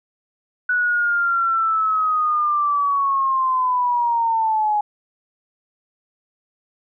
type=linear sweep; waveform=sine; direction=down; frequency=1480 to 830.6 Hz; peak=-16 dBFS; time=0.69-4.81 s; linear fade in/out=5 ms; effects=none